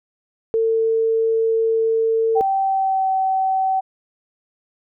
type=tone; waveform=sine; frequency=449.5 Hz; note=A4; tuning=37 cents sharp; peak=-15 dBFS; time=0.54-2.41 s; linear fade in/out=0 ms
type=tone with pitch glide; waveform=sine; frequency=776 to 763.6 Hz; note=G5 to G5; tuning=-18 to -46 cents; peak=-16 dBFS; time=2.35-3.81 s; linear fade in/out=20 ms; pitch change=-28 cents; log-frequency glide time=2.6-3.1 s
effects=none